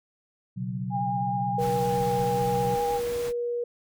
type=chord; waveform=sine; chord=B suspended second; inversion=none; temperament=equal; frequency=123.47 / 138.59 / 185 Hz; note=B2 / C#3 / F#3; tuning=0 / 0 / 0 cents; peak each=-32 / -36 / -32 dBFS; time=0.56-2.76 s; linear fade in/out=20 ms
type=tone with vibrato; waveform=sine; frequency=811 Hz; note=G#5; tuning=41 cents flat; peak=-26 dBFS; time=0.9-3.01 s; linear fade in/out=50 ms; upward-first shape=sine; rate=9.5 Hz; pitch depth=18 cents each way
type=noise; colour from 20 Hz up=pink; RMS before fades=-39 dBFS; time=1.58-3.33 s; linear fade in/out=50 ms
type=tone; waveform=sine; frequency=478.9 Hz; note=A#4; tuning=47 cents sharp; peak=-26 dBFS; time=1.58-3.64 s; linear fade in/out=5 ms
effects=none

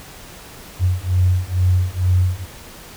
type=beating tone pair; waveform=sine; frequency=90.1 / 92.3 Hz; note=F#2 / F#2; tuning=-45 / -4 cents; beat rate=2.2 Hz; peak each=-17 dBFS; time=0.79-2.46 s; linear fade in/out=50 ms; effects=pink hiss -39 dBFS RMS until 2.96 s

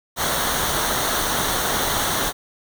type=noise with comb filter; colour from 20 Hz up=pink; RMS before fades=-22 dBFS; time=0.16-2.33 s; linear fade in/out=50 ms; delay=0.4 ms; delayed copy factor=-0.6; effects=none

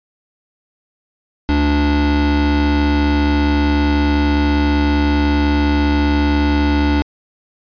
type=tone pair together; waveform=square; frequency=72.41 / 291.9 Hz; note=D2 / D4; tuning=-24 / -10 cents; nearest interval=2 octaves; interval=2414 cents; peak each=-16 dBFS; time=1.49-7.02 s; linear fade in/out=0 ms; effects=resampled to 11025 Hz

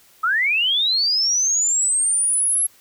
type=linear sweep; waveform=sine; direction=up; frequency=1244.5 to 11250 Hz; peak=-16 dBFS; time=0.23-2.67 s; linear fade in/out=10 ms; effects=white hiss -53 dBFS RMS until 2.8 s

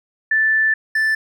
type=tone pair in turn; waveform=sine / triangle; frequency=1760 / 1760 Hz; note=A6 / A6; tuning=0 / 0 cents; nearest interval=unison; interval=0 cents; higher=neither; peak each=-13 dBFS; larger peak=neither; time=0.31-0.74 / 0.95-1.15 s; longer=first; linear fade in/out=5 ms; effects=none

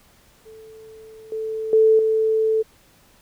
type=tone with level steps; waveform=sine; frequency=440 Hz; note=A4; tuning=in tune; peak=-40 / -24 / -11 / -16 dBFS; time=0.45-2.63 s; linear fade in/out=20 ms; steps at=1.32 / 1.73 / 1.99 s; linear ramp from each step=2 ms; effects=pink hiss -55 dBFS RMS until 3.21 s

